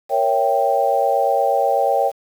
sine chord, A# diminished seventh, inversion none, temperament equal with one note detuned, 466.2 / 554.4 / 662.7 / 784 Hz, A#4 / C#5 / E5 / G5, 0 / 0 / +9 / 0 cents, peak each -23 / -19 / -22 / -18 dBFS, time 0.09-2.12 s, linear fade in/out 50 ms, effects 7-bit

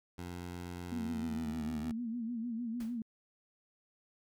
15% pulse tone with pitch glide, 88.2 to 77.23 Hz, F2 to D#2, +18 to -12 cents, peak -35 dBFS, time 0.18-1.92 s, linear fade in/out 5 ms, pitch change -230 cents, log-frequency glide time 0.97-1.7 s
sine tone with vibrato, 233.3 Hz, A#3, 2 cents sharp, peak -35 dBFS, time 0.92-3.02 s, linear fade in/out 2 ms, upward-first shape sine, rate 6.6 Hz, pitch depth 90 cents each way
pink noise with exponential decay, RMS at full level -49 dBFS, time 2.8-3.03 s, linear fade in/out 5 ms, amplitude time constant 49 ms
effects none

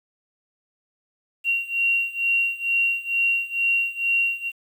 sine beating tone pair, 2752 / 2754.2 Hz, F7 / F7, -26 / -25 cents, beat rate 2.2 Hz, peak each -24 / -22 dBFS, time 1.44-4.52 s, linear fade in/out 50 ms, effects 8-bit

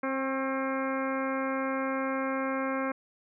harmonic tone with a mistuned harmonic, 266.4 Hz, C4, 31 cents sharp, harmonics 1 / 2 / 3 / 4 / 5 / 6 / 7 / 8 / 9, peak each -32 / -33 / -41 / -36 / -39 / -39 / -49 / -41 / -47 dBFS, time 0.03-2.92 s, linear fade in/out 5 ms, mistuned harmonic 4, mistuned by +22 cents, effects none

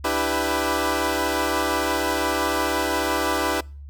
15% pulse chord, E minor seventh, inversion third, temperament equal with one note detuned, 293.7 / 329.6 / 392 / 497.3 Hz, D4 / E4 / G4 / B4, 0 / 0 / 0 / +12 cents, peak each -21 / -20 / -21 / -20 dBFS, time 0.04-3.61 s, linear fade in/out 10 ms, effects noise-tail reverb RT60 0.4 s tail -25 dB re dry + added 71 Hz sine -36 dBFS peak until 3.89 s

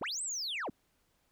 sine linear two-way sweep, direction up then down, 69.3 to 8372 to 129.2 Hz, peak -32 dBFS, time 0.01-0.7 s, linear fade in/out 5 ms, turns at 0.22 s, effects tanh soft clip ceiling -33 dBFS + pink hiss -74 dBFS RMS until 1.31 s

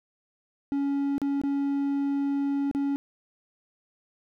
triangle tone with dropouts, 280 Hz, C#4, 18 cents sharp, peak -22 dBFS, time 0.72-2.96 s, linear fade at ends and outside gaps 0 ms, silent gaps 1.181-1.217 / 1.415-1.436 / 2.713-2.749 s, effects none

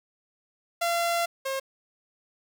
sawtooth tone pair in turn, 684 / 536.9 Hz, F5 / C5, -36 / +45 cents, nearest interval major third, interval 419 cents, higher first, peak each -20 / -24 dBFS, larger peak first, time 0.81-1.26 / 1.45-1.6 s, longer first, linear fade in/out 10 ms, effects 9-bit

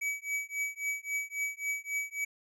square tone with tremolo, 2280 Hz, C#7, 48 cents sharp, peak -29 dBFS, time 0.01-2.25 s, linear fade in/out 10 ms, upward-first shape triangle, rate 3.7 Hz, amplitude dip 100%, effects low-pass 12000 Hz 12 dB/octave

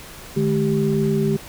sine tone cluster, 150.8 / 211.8 / 391.4 Hz, D3 / G#3 / G4, +46 / +34 / -3 cents, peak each -21 dBFS, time 0.36-1.37 s, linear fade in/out 10 ms, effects pink hiss -39 dBFS RMS until 1.48 s

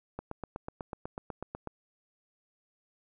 click train, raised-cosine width 1 ms, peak -23 dBFS, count 13, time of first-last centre 0.19-1.673 s, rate 8.09 Hz, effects none

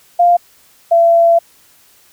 sine tone pair in turn, 699 / 675.1 Hz, F5 / E5, +1 / +41 cents, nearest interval minor second, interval 60 cents, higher first, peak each -6 dBFS, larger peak neither, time 0.19-0.37 / 0.91-1.39 s, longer second, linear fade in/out 10 ms, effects white hiss -49 dBFS RMS until 2.12 s

